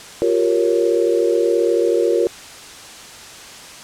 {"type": "chord", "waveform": "sine", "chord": "G half-diminished seventh", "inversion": "third", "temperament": "equal with one note detuned", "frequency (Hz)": [353.3, 392, 466.2, 554.4], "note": ["F4", "G4", "Bb4", "Db5"], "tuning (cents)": [20, 0, 0, 0], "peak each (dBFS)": [-18, -22, -17, -22], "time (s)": [0.22, 2.27], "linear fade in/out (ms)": 0, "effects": ["white hiss -37 dBFS RMS until 3.83 s", "low-pass 8000 Hz 12 dB/octave"]}